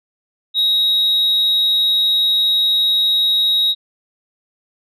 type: tone with amplitude modulation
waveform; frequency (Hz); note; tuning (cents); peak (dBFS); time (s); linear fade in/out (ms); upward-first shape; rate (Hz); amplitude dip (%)
sine; 3795; A#7; +30; -8; 0.54-3.75; 50; sine; 212; 50
effects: tanh soft clip ceiling -10 dBFS